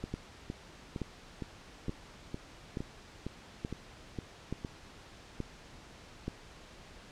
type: two click trains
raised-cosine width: 3 ms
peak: -22 / -24 dBFS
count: 8 / 11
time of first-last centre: 0.14-6.28 / 0.04-4.648 s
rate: 1.14 / 2.17 Hz
effects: pink hiss -53 dBFS RMS until 7.11 s + low-pass 6000 Hz 12 dB/octave